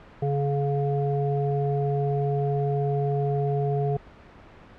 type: harmonic tone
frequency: 141.1 Hz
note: C#3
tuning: 31 cents sharp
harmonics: 1 / 3 / 5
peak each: -24 / -27 / -31 dBFS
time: 0.22-3.97 s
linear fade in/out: 5 ms
effects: pink hiss -48 dBFS RMS until 4.78 s + low-pass 2000 Hz 12 dB/octave